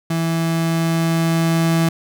35% pulse tone with level ramp, 164.81 Hz, E3, in tune, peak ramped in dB -16 to -12 dBFS, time 0.1-1.89 s, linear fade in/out 5 ms, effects none

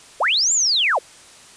sine linear two-way sweep, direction up then down, 399.2 to 7459 to 399.2 Hz, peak -15 dBFS, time 0.2-0.99 s, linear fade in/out 10 ms, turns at 0.53 s, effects white hiss -45 dBFS RMS until 1.56 s + resampled to 22050 Hz

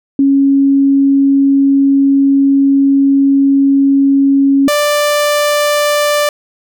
sine / sawtooth tone pair in turn, 275.7 / 589.4 Hz, C#4 / D5, -9 / +6 cents, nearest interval octave + minor second, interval 1315 cents, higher second, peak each -6 dBFS, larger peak neither, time 0.19-4.68 / 4.68-6.29 s, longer first, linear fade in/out 2 ms, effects none

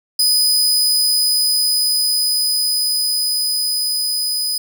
sawtooth tone with level ramp, 4989 Hz, D#8, 4 cents sharp, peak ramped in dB -9 to -15 dBFS, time 0.19-4.58 s, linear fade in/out 5 ms, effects none

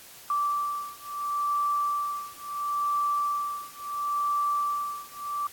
sine beating tone pair, 1165 / 1165.73 Hz, D6 / D6, -14 / -13 cents, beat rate 0.73 Hz, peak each -29 dBFS, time 0.3-5.47 s, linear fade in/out 2 ms, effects white hiss -48 dBFS RMS until 5.52 s + AAC 64 kbps

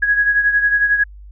sine beating tone pair, 1661.2 / 1672.2 Hz, G#6 / G#6, 0 / +11 cents, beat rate 11 Hz, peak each -13 / -20 dBFS, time 0.02-1.04 s, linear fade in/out 10 ms, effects added 50 Hz sine -35 dBFS peak until 1.31 s

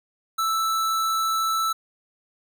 square tone, 1319 Hz, E6, 1 cent sharp, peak -22 dBFS, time 0.38-1.73 s, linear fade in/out 10 ms, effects none

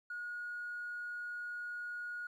triangle tone, 1445 Hz, F#6, 41 cents flat, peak -36 dBFS, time 0.1-2.27 s, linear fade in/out 5 ms, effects tanh soft clip ceiling -37 dBFS

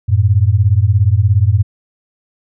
sine beating tone pair, 92.5 / 109.5 Hz, F#2 / A2, 0 / -8 cents, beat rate 17 Hz, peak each -11 dBFS, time 0.08-1.63 s, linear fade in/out 20 ms, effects none

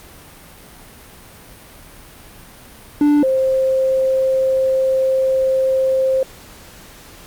triangle / sine tone pair in turn, 293.7 / 527 Hz, D4 / C5, 0 / +12 cents, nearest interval minor seventh, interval 1012 cents, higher second, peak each -8 / -13 dBFS, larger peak first, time 3.01-3.23 / 3.23-6.23 s, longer second, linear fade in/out 2 ms, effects pink hiss -41 dBFS RMS until 7.26 s + Opus 48 kbps

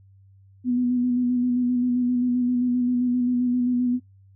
sine tone with vibrato, 246.9 Hz, B3, in tune, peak -19 dBFS, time 0.64-4 s, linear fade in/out 50 ms, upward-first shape square, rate 7.6 Hz, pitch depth 20 cents each way, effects noise-tail reverb RT60 0.2 s tail -25 dB re dry + added 97 Hz sine -50 dBFS peak until 4.35 s

